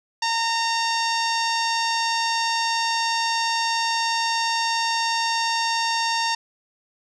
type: tone with low-pass filter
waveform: sawtooth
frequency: 917 Hz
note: A#5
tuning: 29 cents flat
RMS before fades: -23 dBFS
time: 0.22-6.35 s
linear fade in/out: 5 ms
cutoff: 5500 Hz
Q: 3.1
effects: none